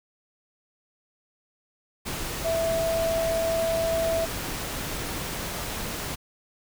sine tone in noise, 659.3 Hz, E5, in tune, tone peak -23 dBFS, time 2.44-4.26 s, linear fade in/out 20 ms, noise pink, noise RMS -32 dBFS, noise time 2.05-6.16 s, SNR +6 dB, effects none

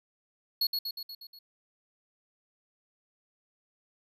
square tone with echo, 4341 Hz, C#8, 37 cents flat, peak -25 dBFS, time 0.61-0.67 s, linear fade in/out 5 ms, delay 120 ms, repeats 6, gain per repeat -4 dB, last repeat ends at 1.39 s, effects none

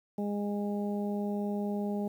harmonic tone, 204.8 Hz, G#3, 24 cents flat, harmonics 1 / 2 / 3 / 4, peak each -31 / -37 / -41 / -43 dBFS, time 0.18-2.08 s, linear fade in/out 5 ms, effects 10-bit

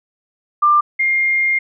sine tone pair in turn, 1190 / 2120 Hz, D6 / C7, +22 / +22 cents, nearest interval minor seventh, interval 1000 cents, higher second, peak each -9 / -13 dBFS, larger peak first, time 0.62-0.81 / 0.99-1.59 s, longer second, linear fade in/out 10 ms, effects none

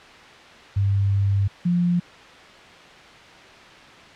sine tone pair in turn, 99.2 / 175.43 Hz, G2 / F3, +21 / +8 cents, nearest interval minor seventh, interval 987 cents, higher second, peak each -17 dBFS, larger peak neither, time 0.76-1.48 / 1.65-2 s, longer first, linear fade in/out 10 ms, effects white hiss -44 dBFS RMS until 4.15 s + low-pass 3000 Hz 12 dB/octave

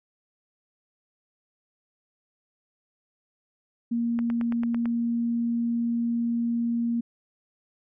sine tone, 234.4 Hz, A#3, 10 cents sharp, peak -23 dBFS, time 3.91-7.01 s, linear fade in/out 10 ms
click train, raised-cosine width 0.5 ms, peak -22 dBFS, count 7, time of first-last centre 4.19-4.857 s, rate 9 Hz
effects none

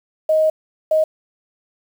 sine tone bursts at uneven times, 627 Hz, D#5, 13 cents sharp, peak -12 dBFS, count 2, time 0.29-0.5 / 0.91-1.04 s, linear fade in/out 5 ms, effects 7-bit

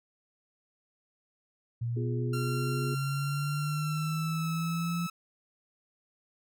sine linear sweep, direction up, 116.54 to 172.7 Hz, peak -29 dBFS, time 1.81-5.07 s, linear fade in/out 10 ms
sine chord, F diminished, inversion second, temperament equal, 246.9 / 349.2 / 415.3 Hz, Cb4 / F4 / Ab4, 0 / 0 / 0 cents, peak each -38 dBFS, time 1.96-2.95 s, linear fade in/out 10 ms
sawtooth tone with pitch glide, 1375 to 1302.3 Hz, F6 to E6, -27 to -21 cents, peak -33 dBFS, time 2.33-5.1 s, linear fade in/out 5 ms, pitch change -94 cents, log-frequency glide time 3.57-4.49 s
effects none

